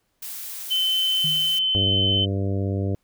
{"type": "noise", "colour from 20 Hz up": "blue", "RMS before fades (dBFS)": -34, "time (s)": [0.22, 1.59], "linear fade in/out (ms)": 5}
{"type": "tone", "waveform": "sine", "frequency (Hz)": 3061, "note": "G7", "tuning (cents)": -42, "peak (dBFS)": -19, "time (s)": [0.7, 2.26], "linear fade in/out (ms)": 20}
{"type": "tone with exponential decay", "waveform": "sine", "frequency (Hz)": 155.56, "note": "D#3", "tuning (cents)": 0, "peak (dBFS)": -26, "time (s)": [1.24, 1.75], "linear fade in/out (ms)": 5, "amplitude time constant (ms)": 110}
{"type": "harmonic tone", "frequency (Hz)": 98, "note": "G2", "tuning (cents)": 0, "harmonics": [1, 2, 3, 4, 5, 6, 7], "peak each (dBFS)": [-23, -30, -31, -33, -35, -37, -43], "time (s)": [1.75, 2.95], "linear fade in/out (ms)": 0}
{"effects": ["pink hiss -71 dBFS RMS until 3.03 s"]}